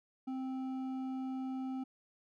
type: tone with hard clipping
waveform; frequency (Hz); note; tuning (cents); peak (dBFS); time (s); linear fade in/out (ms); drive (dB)
triangle; 261.6; C4; 0; -38; 0.27-1.84; 10; 11
effects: none